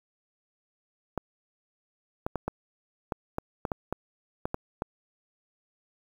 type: clicks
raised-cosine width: 1 ms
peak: -15 dBFS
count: 12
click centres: 1.177 / 2.265 / 2.357 / 2.48 / 3.122 / 3.384 / 3.652 / 3.718 / 3.926 / 4.455 / 4.544 / 4.821 s
effects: 8-bit